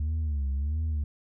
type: tone with vibrato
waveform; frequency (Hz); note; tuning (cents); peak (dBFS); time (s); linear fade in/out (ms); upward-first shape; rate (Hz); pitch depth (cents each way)
sine; 73.5; D2; +2; -23; 0-1.04; 5; sine; 1.5; 140
effects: tanh soft clip ceiling -25 dBFS